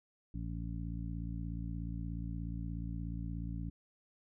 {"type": "harmonic tone", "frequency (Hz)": 56.8, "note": "A#1", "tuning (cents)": -44, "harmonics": [1, 2, 3, 4, 5], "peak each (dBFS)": [-40, -43, -43, -51, -48], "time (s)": [0.34, 3.7], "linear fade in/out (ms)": 5, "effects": []}